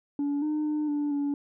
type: tone with pitch steps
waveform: sine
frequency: 286.4 / 303.7 / 301.7 / 292.4 / 285.7 Hz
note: D4 / D#4 / D4 / D4 / D4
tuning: -43 / -42 / +47 / -7 / -48 cents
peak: -23 dBFS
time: 0.19-1.34 s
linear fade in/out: 2 ms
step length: 230 ms
effects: tanh soft clip ceiling -24 dBFS